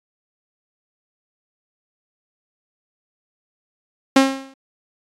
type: tone with exponential decay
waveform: sawtooth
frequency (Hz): 268.9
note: C4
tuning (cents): +47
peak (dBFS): -3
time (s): 4.16-4.54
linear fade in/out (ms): 5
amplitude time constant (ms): 82
effects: low-pass 8000 Hz 12 dB/octave + AAC 64 kbps